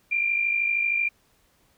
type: tone pair together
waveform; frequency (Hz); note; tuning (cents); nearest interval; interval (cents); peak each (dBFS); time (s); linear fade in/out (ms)
sine; 2337 / 2390; D7 / D7; -9 / +30; unison; 39; -29 / -22; 0.11-1.09; 10
effects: pink hiss -64 dBFS RMS until 1.77 s